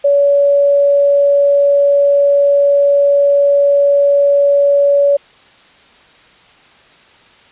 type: tone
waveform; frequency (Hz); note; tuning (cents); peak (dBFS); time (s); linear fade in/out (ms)
sine; 567; C#5; +39; -7; 0.04-5.17; 10
effects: white hiss -45 dBFS RMS until 7.51 s + resampled to 8000 Hz